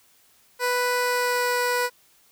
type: tone with pitch glide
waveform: 15% pulse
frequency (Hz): 493.9 to 490.8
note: B4 to B4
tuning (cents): 0 to -11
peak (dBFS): -15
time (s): 0.59-1.9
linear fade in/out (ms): 50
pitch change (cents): -11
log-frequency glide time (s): 1-1.5
effects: white hiss -59 dBFS RMS until 2.31 s